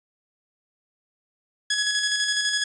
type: tone with tremolo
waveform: 15% pulse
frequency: 1679 Hz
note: G#6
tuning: 18 cents sharp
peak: -14 dBFS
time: 1.7-2.64 s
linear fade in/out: 5 ms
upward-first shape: square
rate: 12 Hz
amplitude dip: 35%
effects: resampled to 24000 Hz

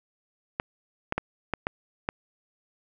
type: clicks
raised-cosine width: 0.5 ms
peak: -11 dBFS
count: 6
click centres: 0.599 / 1.124 / 1.18 / 1.537 / 1.669 / 2.089 s
effects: none

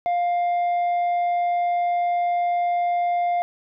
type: tone with tanh clipping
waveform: sine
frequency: 702 Hz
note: F5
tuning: 9 cents sharp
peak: -20 dBFS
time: 0.06-3.42 s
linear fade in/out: 0 ms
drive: 4 dB
effects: none

